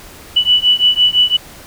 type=beating tone pair; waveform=sine; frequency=2960 / 2965.9 Hz; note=F#7 / F#7; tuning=0 / +3 cents; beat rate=5.9 Hz; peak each=-12 dBFS; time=0.36-1.37 s; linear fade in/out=10 ms; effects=pink hiss -37 dBFS RMS until 1.66 s